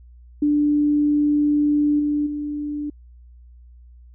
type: tone with level steps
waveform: sine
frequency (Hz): 294.5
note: D4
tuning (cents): +5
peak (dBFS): -15 / -18 / -24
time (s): 0.42-2.9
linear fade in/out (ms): 5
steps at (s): 1.99 / 2.26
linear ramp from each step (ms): 10
effects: added 60 Hz sine -43 dBFS peak until 4.14 s